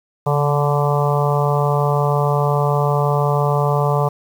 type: harmonic tone with a mistuned harmonic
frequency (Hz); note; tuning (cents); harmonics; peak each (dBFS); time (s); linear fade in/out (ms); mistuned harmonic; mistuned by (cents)
145.6; D3; -15; 1 / 3 / 4 / 5 / 6 / 7 / 8; -17 / -22 / -23 / -24 / -25 / -25 / -26; 0.26-4.09; 10; 1; -38
effects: 7-bit